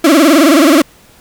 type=tone with vibrato; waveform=35% pulse; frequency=302.7 Hz; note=D#4; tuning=48 cents flat; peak=-3 dBFS; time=0.04-0.82 s; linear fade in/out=5 ms; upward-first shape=sine; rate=19 Hz; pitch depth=200 cents each way; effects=pink hiss -44 dBFS RMS until 1.2 s